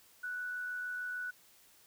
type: tone with amplitude modulation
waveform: sine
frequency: 1480 Hz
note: F#6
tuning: in tune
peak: -35 dBFS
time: 0.23-1.31 s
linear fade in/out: 10 ms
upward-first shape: sine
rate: 86.6 Hz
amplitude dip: 30%
effects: white hiss -63 dBFS RMS until 1.86 s